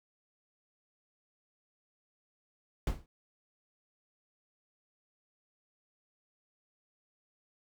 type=noise with exponential decay; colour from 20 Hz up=brown; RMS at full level=-26 dBFS; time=2.87-3.06 s; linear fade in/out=2 ms; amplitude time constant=41 ms; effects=none